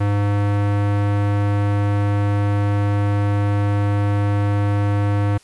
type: tone with low-pass filter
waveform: square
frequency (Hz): 101.9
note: G#2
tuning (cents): -32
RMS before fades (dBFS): -18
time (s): 0-5.38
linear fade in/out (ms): 10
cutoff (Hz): 1900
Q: 0.73
effects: white hiss -52 dBFS RMS until 5.43 s + resampled to 24000 Hz